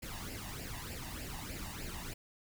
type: noise with flanger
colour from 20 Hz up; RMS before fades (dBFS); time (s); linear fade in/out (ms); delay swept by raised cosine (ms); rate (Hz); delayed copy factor
pink; -43; 0.02-2.14; 10; 0.4 to 1.1; 3.3; +0.7
effects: none